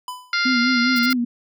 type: tone with exponential decay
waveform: square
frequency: 1000 Hz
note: B5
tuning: 21 cents sharp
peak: -26 dBFS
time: 0.08-0.42 s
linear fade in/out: 2 ms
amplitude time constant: 73 ms
type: harmonic tone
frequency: 698.5 Hz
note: F5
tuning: in tune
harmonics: 2 / 3 / 4 / 5 / 6 / 7 / 8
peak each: -21 / -23 / -33 / -33 / -27 / -27 / -35 dBFS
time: 0.33-1.13 s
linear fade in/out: 2 ms
type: tone with vibrato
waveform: sine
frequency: 248 Hz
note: B3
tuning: 7 cents sharp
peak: -18 dBFS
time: 0.45-1.25 s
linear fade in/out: 10 ms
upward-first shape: sine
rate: 4.9 Hz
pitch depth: 75 cents each way
type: noise bursts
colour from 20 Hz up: violet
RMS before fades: -31 dBFS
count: 3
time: 0.96-1.13 s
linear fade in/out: 2 ms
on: 28 ms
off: 43 ms
effects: none